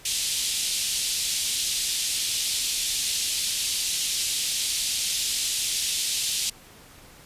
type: band-pass noise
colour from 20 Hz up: pink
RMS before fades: -27 dBFS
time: 0.05-6.5 s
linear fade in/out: 5 ms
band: 3100 to 11000 Hz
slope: 24 dB/octave
effects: pink hiss -49 dBFS RMS until 7.25 s + resampled to 32000 Hz